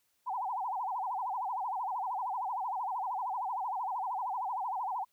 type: tone with vibrato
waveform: sine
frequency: 867 Hz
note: A5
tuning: 26 cents flat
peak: -32 dBFS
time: 0.26-5.05 s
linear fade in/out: 20 ms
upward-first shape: sine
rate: 13 Hz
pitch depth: 270 cents each way
effects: white hiss -75 dBFS RMS until 5.12 s